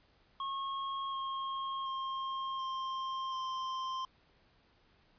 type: tone with pitch steps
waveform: square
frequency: 1088 / 1077.4 / 1066.8 / 1056.4 / 1046.1 Hz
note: C#6 / C#6 / C6 / C6 / C6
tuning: -33 / -50 / +33 / +16 / -1 cents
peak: -36 dBFS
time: 0.4-4.05 s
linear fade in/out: 2 ms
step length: 730 ms
effects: pink hiss -68 dBFS RMS until 5.18 s + resampled to 11025 Hz